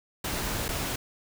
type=noise with dropouts; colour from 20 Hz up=pink; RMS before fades=-31 dBFS; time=0.24-0.96 s; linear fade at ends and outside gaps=5 ms; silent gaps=0.683-0.688 s; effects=none